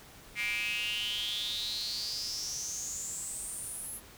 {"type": "tone with high-pass filter sweep", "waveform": "square", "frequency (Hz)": 111.3, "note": "A2", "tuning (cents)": 20, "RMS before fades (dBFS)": -36, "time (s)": [0.35, 4.01], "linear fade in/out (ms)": 50, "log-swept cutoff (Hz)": [2200, 11000], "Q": 9.7, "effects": ["pink hiss -53 dBFS RMS until 4.17 s"]}